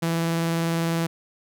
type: tone with vibrato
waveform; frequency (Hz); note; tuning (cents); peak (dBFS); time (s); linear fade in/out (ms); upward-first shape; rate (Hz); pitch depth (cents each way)
sawtooth; 166.2; E3; +15; -18; 0.02-1.07; 10; triangle; 20; 22
effects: none